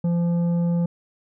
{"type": "tone with tanh clipping", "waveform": "sine", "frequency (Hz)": 171.7, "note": "F3", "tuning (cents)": -29, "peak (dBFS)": -20, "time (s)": [0.04, 0.86], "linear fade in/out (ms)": 5, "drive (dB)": 8, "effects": []}